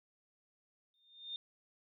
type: tone with exponential growth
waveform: sine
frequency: 3635 Hz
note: A#7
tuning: 44 cents flat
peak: -37 dBFS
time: 0.94-1.36 s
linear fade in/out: 1 ms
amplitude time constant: 91 ms
effects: none